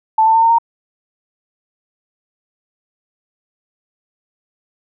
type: tone with pitch steps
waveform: sine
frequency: 880 / 891.3 / 902.7 / 914.2 / 925.9 Hz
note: A5 / A5 / A5 / A#5 / A#5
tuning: 0 / +22 / +44 / -34 / -12 cents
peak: -8 dBFS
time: 0.18-0.585 s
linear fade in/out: 5 ms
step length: 81 ms
effects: none